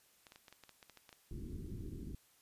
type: clicks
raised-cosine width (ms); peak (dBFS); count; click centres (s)
0.2; -37; 12; 0.268 / 0.321 / 0.359 / 0.482 / 0.526 / 0.637 / 0.693 / 0.828 / 0.897 / 0.973 / 1.092 / 1.128
type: low-pass noise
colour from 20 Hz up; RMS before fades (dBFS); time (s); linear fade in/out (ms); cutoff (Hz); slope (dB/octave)
pink; -45; 1.31-2.15; 2; 370; 48
effects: white hiss -69 dBFS RMS until 2.41 s + resampled to 32000 Hz